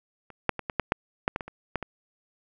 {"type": "clicks", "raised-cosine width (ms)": 0.5, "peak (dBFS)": [-30, -6, -18, -15, -8, -6, -8, -13, -19, -25, -12, -18], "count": 12, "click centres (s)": [0.303, 0.493, 0.593, 0.698, 0.797, 0.921, 1.279, 1.361, 1.408, 1.48, 1.757, 1.827], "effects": []}